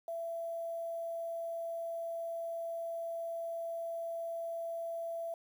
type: tone with quantisation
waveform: sine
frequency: 669 Hz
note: E5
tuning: 25 cents sharp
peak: -36 dBFS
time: 0.08-5.34 s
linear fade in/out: 2 ms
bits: 10
effects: none